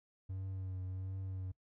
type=tone with vibrato; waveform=triangle; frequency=94.2 Hz; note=F#2; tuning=32 cents sharp; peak=-37 dBFS; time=0.29-1.52 s; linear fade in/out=10 ms; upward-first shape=triangle; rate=1.4 Hz; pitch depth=32 cents each way; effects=noise-tail reverb RT60 0.1 s tail -22 dB re dry